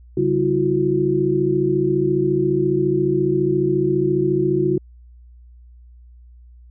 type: tone cluster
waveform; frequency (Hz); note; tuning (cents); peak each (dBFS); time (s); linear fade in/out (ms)
sine; 140.3 / 193.3 / 329.4 / 363.9; C#3 / G3 / E4 / F#4; +21 / -24 / -1 / -29; -23 / -27 / -21 / -18; 0.17-4.78; 5
effects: added 60 Hz sine -42 dBFS peak until 6.7 s